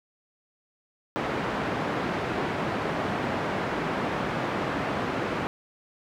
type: band-pass noise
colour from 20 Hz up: pink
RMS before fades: -29 dBFS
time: 1.16-5.47 s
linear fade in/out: 0 ms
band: 160 to 1800 Hz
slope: 12 dB/octave
effects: none